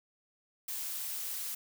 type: noise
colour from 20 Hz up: blue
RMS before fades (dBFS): -38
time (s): 0.68-1.55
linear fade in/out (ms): 5
effects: none